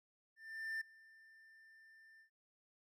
triangle tone with ADSR envelope, 1787 Hz, A6, 26 cents sharp, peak -36 dBFS, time 0.36-2.3 s, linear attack 450 ms, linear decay 7 ms, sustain -23 dB, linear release 100 ms, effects none

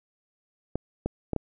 clicks, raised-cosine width 2 ms, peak -14 dBFS, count 4, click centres 0.756 / 1.06 / 1.333 / 1.363 s, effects none

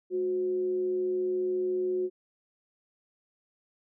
sine tone with frequency modulation, 365.9 Hz, F#4, 19 cents flat, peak -26 dBFS, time 0.1-2.1 s, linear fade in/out 50 ms, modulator 154 Hz, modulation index 0.22, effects none

